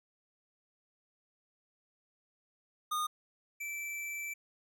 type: tone pair in turn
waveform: square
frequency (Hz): 1227 / 2327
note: D#6 / D7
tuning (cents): -25 / -17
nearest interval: major seventh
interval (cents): 1108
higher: second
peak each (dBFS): -32 / -38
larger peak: first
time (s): 2.91-3.07 / 3.6-4.34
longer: second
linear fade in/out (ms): 10
effects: none